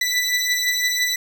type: beating tone pair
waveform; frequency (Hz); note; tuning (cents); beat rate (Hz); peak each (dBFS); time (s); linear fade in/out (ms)
20% pulse; 1975.5 / 1981.4; B6 / B6; 0 / +5; 5.9; -19 / -15; 0.01-1.16; 5
effects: none